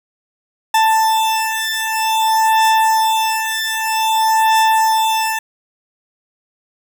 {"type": "beating tone pair", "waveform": "40% pulse", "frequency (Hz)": [884, 884.52], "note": ["A5", "A5"], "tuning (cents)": [8, 9], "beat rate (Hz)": 0.52, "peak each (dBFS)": -15, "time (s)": [0.74, 5.39], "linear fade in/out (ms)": 5, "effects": []}